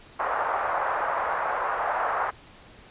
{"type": "band-pass noise", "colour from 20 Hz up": "pink", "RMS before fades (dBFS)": -27, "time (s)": [0.19, 2.31], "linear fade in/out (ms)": 10, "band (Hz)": [660, 1400], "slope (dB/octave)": 24, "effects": ["pink hiss -50 dBFS RMS until 2.9 s", "resampled to 8000 Hz"]}